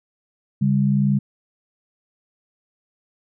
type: tone pair together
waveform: sine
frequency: 140 / 200.7 Hz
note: C#3 / G3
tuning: +18 / +41 cents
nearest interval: tritone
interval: 623 cents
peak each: -18 dBFS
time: 0.61-1.19 s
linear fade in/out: 10 ms
effects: none